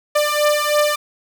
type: beating tone pair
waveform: sawtooth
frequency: 593 / 596.1 Hz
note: D5 / D5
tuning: +17 / +26 cents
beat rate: 3.1 Hz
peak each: -14 dBFS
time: 0.15-0.96 s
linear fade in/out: 10 ms
effects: none